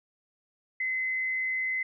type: tone with frequency modulation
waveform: sine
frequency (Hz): 2045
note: C7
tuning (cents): -40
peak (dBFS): -27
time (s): 0.8-1.83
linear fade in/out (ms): 5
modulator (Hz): 124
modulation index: 0.25
effects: none